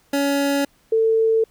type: tone pair in turn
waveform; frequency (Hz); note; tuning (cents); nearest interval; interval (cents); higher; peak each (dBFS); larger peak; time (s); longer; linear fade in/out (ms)
25% pulse / sine; 280.9 / 446.8; C#4 / A4; +23 / +27; minor sixth; 804; second; -14; neither; 0.13-0.65 / 0.92-1.44; neither; 5
effects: pink hiss -59 dBFS RMS until 1.5 s